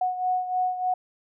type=beating tone pair; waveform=sine; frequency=734 / 737.3 Hz; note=F#5 / F#5; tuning=-14 / -6 cents; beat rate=3.3 Hz; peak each=-24 / -30 dBFS; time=0.01-0.94 s; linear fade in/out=5 ms; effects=none